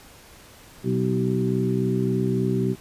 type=harmonic tone with a mistuned harmonic; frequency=63.6 Hz; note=C2; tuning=48 cents flat; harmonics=2 / 3 / 4 / 5 / 6; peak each=-25 / -25 / -28 / -33 / -26 dBFS; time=0.83-2.76 s; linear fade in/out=50 ms; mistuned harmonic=5; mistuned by=+23 cents; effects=pink hiss -48 dBFS RMS until 2.8 s + resampled to 32000 Hz